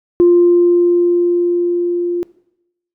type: tone with level ramp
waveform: sine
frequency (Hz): 349.2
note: F4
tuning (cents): 0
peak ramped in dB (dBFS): -4 to -15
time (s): 0.2-2.23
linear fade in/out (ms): 0
effects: noise-tail reverb RT60 0.8 s tail -20 dB re dry + tanh soft clip ceiling -2 dBFS